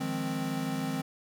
square chord, F minor seventh, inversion third, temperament equal, 155.56 / 174.61 / 207.7 / 261.6 Hz, Eb3 / F3 / Ab3 / C4, 0 / 0 / 0 / 0 cents, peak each -37 / -39 / -39 / -34 dBFS, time 0-1.02 s, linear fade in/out 10 ms, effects none

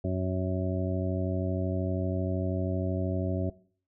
harmonic tone, 92.8 Hz, F#2, 6 cents sharp, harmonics 1 / 2 / 3 / 4 / 6 / 7, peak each -30 / -33 / -35 / -36 / -38 / -38 dBFS, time 0.04-3.5 s, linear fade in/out 5 ms, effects noise-tail reverb RT60 0.5 s tail -20 dB re dry

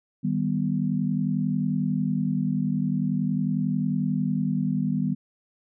sine chord, Eb augmented, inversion none, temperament equal, 155.56 / 196 / 246.9 Hz, Eb3 / G3 / B3, 0 / 0 / 0 cents, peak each -27 / -26 / -27 dBFS, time 0.23-5.15 s, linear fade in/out 20 ms, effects none

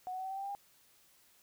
sine tone with pitch steps, 736 / 745.4 / 754.9 / 764.6 / 774.4 / 784.3 / 794.3 / 804.5 Hz, F#5 / F#5 / F#5 / G5 / G5 / G5 / G5 / G5, -9 / +13 / +35 / -43 / -21 / +1 / +23 / +45 cents, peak -37 dBFS, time 0.07-0.55 s, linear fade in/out 0 ms, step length 60 ms, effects white hiss -66 dBFS RMS until 1.42 s

